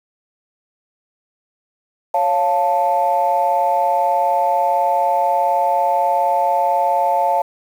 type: chord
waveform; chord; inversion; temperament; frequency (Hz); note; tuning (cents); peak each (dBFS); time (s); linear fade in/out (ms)
sine; Db augmented; none; equal; 554.4 / 698.5 / 880; Db5 / F5 / A5; 0 / 0 / 0; -20 / -17 / -16; 2.14-7.42; 5
effects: tanh soft clip ceiling -6 dBFS + 7-bit